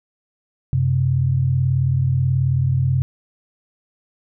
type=tone pair together; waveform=sine; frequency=93 / 131.52 Hz; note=F#2 / C3; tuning=+9 / +9 cents; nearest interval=tritone; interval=600 cents; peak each=-21 / -16 dBFS; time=0.73-3.02 s; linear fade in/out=0 ms; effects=none